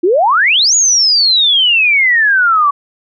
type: exponential two-way sweep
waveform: sine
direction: up then down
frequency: 325.1 to 6900 to 1120 Hz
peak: -7 dBFS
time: 0.03-2.71 s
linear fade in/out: 10 ms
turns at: 0.75 s
effects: none